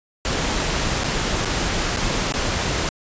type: noise with dropouts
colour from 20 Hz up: pink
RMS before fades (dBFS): -22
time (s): 0.25-2.89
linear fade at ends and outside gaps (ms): 1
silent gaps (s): 1.036-1.042 / 1.449-1.455 / 1.964-1.97 / 2.323-2.339
effects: resampled to 16000 Hz